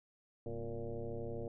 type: tone with frequency modulation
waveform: sine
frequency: 240.3 Hz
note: B3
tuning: 47 cents flat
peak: -38 dBFS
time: 0.46-1.48 s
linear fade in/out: 2 ms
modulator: 112 Hz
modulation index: 3
effects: none